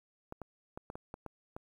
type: clicks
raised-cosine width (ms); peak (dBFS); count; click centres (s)
1; -28; 8; 0.324 / 0.417 / 0.775 / 0.901 / 0.955 / 1.141 / 1.263 / 1.565
effects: 10-bit